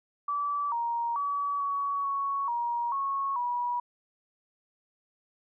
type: tone with pitch steps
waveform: sine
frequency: 1155 / 938 / 1140 / 1126 / 1112 / 948 / 1101 / 969 Hz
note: D6 / A#5 / C#6 / C#6 / C#6 / A#5 / C#6 / B5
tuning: -29 / +11 / +48 / +27 / +5 / +29 / -12 / -33 cents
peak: -27 dBFS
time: 0.28-3.8 s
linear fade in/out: 5 ms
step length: 440 ms
effects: none